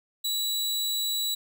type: tone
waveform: sawtooth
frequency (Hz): 3922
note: B7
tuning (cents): -13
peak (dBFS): -23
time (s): 0.24-1.35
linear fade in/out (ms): 10
effects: none